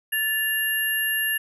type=tone cluster; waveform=sine; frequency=1745 / 2805 / 11290 Hz; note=A6 / F7 / F9; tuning=-15 / +7 / +18 cents; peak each=-24 / -29 / -26 dBFS; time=0.12-1.38 s; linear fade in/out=10 ms; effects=none